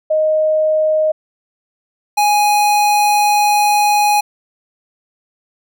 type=tone pair in turn; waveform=sine / square; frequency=622.3 / 830.7 Hz; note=D#5 / G#5; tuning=0 / 0 cents; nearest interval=perfect fourth; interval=500 cents; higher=second; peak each=-11 dBFS; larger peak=neither; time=0.1-1.12 / 2.17-4.21 s; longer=second; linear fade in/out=10 ms; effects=none